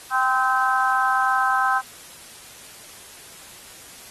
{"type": "harmonic tone with a mistuned harmonic", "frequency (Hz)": 258.4, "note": "C4", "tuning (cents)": -21, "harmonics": [3, 4, 5, 6], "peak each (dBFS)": [-23, -23, -23, -23], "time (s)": [0.1, 1.82], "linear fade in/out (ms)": 50, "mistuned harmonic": 3, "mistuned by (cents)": 19, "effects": ["white hiss -43 dBFS RMS until 4.1 s", "AAC 32 kbps"]}